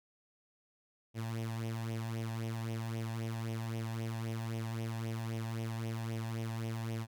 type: tone with flanger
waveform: sawtooth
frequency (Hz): 113.3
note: A#2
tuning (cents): -49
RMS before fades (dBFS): -38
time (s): 1.14-7.07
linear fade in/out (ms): 50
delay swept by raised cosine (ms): 0.33 to 1.18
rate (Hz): 3.8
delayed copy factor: +0.65
effects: none